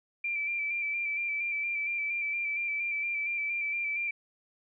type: tone with vibrato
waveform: sine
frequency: 2348 Hz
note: D7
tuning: 1 cent flat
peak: -29 dBFS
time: 0.24-4.11 s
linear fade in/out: 5 ms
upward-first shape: square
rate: 4.3 Hz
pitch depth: 26 cents each way
effects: none